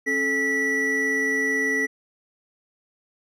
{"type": "tone cluster", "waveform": "triangle", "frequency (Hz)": [272.8, 434.3, 1953], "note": ["C#4", "A4", "B6"], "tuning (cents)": [-28, -23, -20], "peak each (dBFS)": [-27, -27, -20], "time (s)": [0.06, 1.87], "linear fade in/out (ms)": 20, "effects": []}